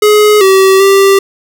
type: tone with pitch steps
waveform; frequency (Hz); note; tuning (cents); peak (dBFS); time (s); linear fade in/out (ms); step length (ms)
square; 421.1 / 383.5 / 392.1; G#4 / G4 / G4; +24 / -38 / 0; -4; 0.02-1.19; 5; 390
effects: none